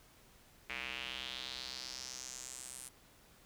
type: tone with band-pass filter sweep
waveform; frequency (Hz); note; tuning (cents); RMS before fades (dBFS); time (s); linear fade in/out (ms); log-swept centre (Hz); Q
square; 64; C2; -38; -45; 0.69-2.89; 10; 2300 to 9600; 3.5
effects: pink hiss -63 dBFS RMS until 3.45 s